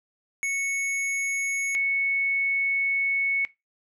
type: tone pair in turn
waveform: square / sine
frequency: 2210 / 2210 Hz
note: C#7 / C#7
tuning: -6 / -6 cents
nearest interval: unison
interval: 0 cents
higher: neither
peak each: -25 / -21 dBFS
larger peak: second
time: 0.43-1.75 / 1.75-3.45 s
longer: second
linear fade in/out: 0 ms
effects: noise-tail reverb RT60 0.2 s tail -19 dB re dry + low-pass 11000 Hz 12 dB/octave